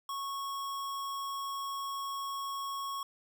square tone, 1102 Hz, C#6, 11 cents flat, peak -36 dBFS, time 0.09-3.03 s, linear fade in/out 2 ms, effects none

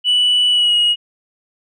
sine tone with pitch glide, 2960 to 2892 Hz, F#7 to F#7, 0 to -40 cents, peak -9 dBFS, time 0.04-0.96 s, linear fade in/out 50 ms, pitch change -40 cents, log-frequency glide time 0.5-0.75 s, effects tanh soft clip ceiling -9 dBFS

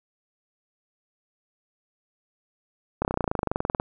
slowing click train, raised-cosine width 1 ms, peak -10 dBFS, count 21, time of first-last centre 3.02-3.799 s, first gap 29 ms, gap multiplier 1.03, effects none

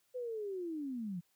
sine linear sweep, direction down, 510 to 164.81 Hz, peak -37 dBFS, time 0.14-1.21 s, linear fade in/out 20 ms, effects white hiss -75 dBFS RMS until 1.35 s

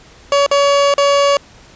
30% pulse tone with dropouts, 565 Hz, C#5, 33 cents sharp, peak -7 dBFS, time 0.32-1.37 s, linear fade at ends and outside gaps 2 ms, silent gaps 0.464-0.513 / 0.94-0.98 s, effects pink hiss -43 dBFS RMS until 1.75 s + resampled to 16000 Hz

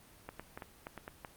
clicks, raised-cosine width 0.5 ms, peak -27 dBFS, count 8, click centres 0.29 / 0.396 / 0.575 / 0.622 / 0.869 / 0.977 / 1.079 / 1.248 s, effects pink hiss -59 dBFS RMS until 1.36 s + Opus 24 kbps

